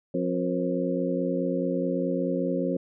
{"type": "harmonic tone with a mistuned harmonic", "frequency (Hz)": 89.2, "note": "F2", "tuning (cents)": 37, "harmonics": [2, 3, 4, 5, 6], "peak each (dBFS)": [-30, -29, -32, -33, -30], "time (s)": [0.14, 2.77], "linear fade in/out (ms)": 5, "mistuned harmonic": 5, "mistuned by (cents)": 92, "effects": []}